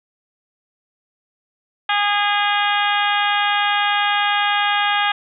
harmonic tone with a mistuned harmonic, 410 Hz, G#4, 22 cents flat, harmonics 2 / 3 / 4 / 5 / 6 / 7 / 8 / 9, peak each -20 / -23 / -22 / -26 / -27 / -27 / -25 / -32 dBFS, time 1.89-5.12 s, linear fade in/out 5 ms, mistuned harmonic 9, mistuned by -27 cents, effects none

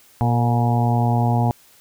harmonic tone with a mistuned harmonic, 119.3 Hz, A#2, 41 cents sharp, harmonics 1 / 2 / 3 / 4 / 5 / 6 / 7 / 8, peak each -17 / -23 / -33 / -32 / -34 / -25 / -25 / -32 dBFS, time 0.21-1.51 s, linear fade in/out 0 ms, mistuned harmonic 4, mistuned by -38 cents, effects white hiss -52 dBFS RMS until 1.8 s

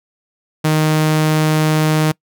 sawtooth tone, 155.3 Hz, D#3, 3 cents flat, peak -8 dBFS, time 0.64-2.12 s, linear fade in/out 10 ms, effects noise-tail reverb RT60 0.1 s tail -25 dB re dry

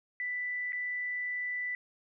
sine tone with dropouts, 1982 Hz, B6, 6 cents sharp, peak -32 dBFS, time 0.2-1.75 s, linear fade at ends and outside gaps 1 ms, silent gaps 0.722-0.73 s, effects none

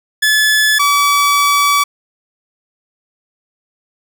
sawtooth tone pair in turn, 1722 / 1145.9 Hz, A6 / D6, -38 / -43 cents, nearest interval perfect fifth, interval 705 cents, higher first, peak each -6 dBFS, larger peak neither, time 0.22-0.79 / 0.79-1.84 s, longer second, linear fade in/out 10 ms, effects none

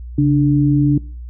sine tone pair together, 138.88 / 293.7 Hz, C#3 / D4, +4 / 0 cents, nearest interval octave + minor second, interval 1296 cents, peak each -13 dBFS, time 0.18-0.98 s, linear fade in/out 5 ms, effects noise-tail reverb RT60 0.4 s tail -21 dB re dry + added 60 Hz sine -28 dBFS peak until 1.29 s

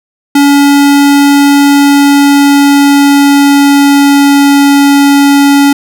square tone with pitch glide, 283.4 to 281.8 Hz, C#4 to C#4, +38 to +29 cents, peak -3 dBFS, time 0.35-5.73 s, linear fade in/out 5 ms, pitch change -9 cents, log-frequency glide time 1.57-4.65 s, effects none

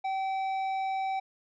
sine tone with tanh clipping, 769 Hz, G5, 33 cents flat, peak -30 dBFS, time 0.04-1.2 s, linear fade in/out 10 ms, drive 9 dB, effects none

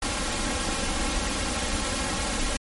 pink noise with comb filter, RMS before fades -27 dBFS, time 0.02-2.57 s, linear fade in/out 5 ms, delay 3.7 ms, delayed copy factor +0.7, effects MP3 48 kbps

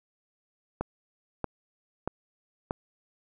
click train, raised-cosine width 1 ms, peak -15 dBFS, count 4, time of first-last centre 0.81-2.709 s, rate 1.58 Hz, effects none

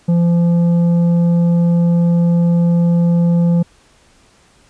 sine tone with tanh clipping, 171.3 Hz, F3, 33 cents flat, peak -11 dBFS, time 0.08-3.63 s, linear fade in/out 10 ms, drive 7 dB, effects pink hiss -51 dBFS RMS until 4.69 s + resampled to 22050 Hz

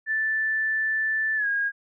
sine tone with pitch glide, 1760 to 1632.7 Hz, A6 to G#6, 0 to -30 cents, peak -22 dBFS, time 0.06-1.72 s, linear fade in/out 50 ms, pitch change -130 cents, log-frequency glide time 1.36-1.47 s, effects none

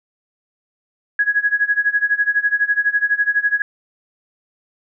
sine tone with tremolo, 1667 Hz, G#6, 6 cents sharp, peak -11 dBFS, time 1.19-3.62 s, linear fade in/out 2 ms, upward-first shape sine, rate 12 Hz, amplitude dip 90%, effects none

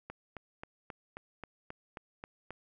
click train, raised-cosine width 0.5 ms, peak -27 dBFS, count 10, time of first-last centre 0.1-2.506 s, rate 3.74 Hz, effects none

